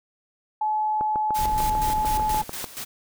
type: tone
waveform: sine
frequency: 857 Hz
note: A5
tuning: 46 cents flat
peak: -21 dBFS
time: 0.61-2.42 s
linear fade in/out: 5 ms
type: click train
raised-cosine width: 1 ms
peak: -17 dBFS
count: 12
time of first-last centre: 1.01-2.642 s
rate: 6.74 Hz
type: noise with tremolo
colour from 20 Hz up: white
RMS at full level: -33 dBFS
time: 1.34-2.85 s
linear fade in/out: 20 ms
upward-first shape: square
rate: 4.2 Hz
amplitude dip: 70%
type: noise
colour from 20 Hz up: brown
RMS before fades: -30 dBFS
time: 1.38-2.44 s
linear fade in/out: 10 ms
effects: none